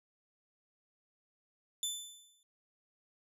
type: tone with exponential decay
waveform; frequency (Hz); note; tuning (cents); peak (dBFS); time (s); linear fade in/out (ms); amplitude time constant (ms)
20% pulse; 3520; A7; 0; -26; 1.83-2.43; 1; 130
effects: none